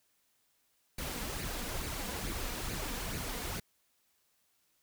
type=noise with flanger; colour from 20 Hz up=pink; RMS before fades=-38 dBFS; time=0.98-3.6 s; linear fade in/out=5 ms; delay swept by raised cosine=0.44 to 4.24 ms; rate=2.3 Hz; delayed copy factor=+0.55; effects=white hiss -74 dBFS RMS until 4.82 s